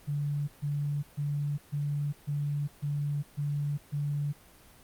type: tone bursts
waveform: sine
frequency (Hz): 145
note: D3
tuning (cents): -22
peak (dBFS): -28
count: 8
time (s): 0.07-4.33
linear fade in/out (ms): 20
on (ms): 410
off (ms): 140
effects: pink hiss -56 dBFS RMS until 4.83 s + Opus 32 kbps